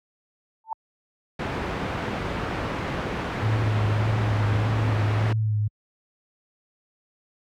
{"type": "tone with exponential growth", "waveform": "sine", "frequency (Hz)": 888, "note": "A5", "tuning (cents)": 16, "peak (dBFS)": -22, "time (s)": [0.64, 0.73], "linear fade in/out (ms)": 2, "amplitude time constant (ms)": 18}
{"type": "low-pass noise", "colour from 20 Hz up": "pink", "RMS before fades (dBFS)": -28, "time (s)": [1.39, 5.33], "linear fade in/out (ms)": 5, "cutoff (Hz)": 2100, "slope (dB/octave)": 12}
{"type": "tone with vibrato", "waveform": "sine", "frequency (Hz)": 107.6, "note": "A2", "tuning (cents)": -38, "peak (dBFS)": -20, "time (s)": [3.42, 5.68], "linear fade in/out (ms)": 10, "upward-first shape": "sine", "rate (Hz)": 1.7, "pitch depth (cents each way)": 39}
{"effects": ["high-pass 60 Hz 12 dB/octave"]}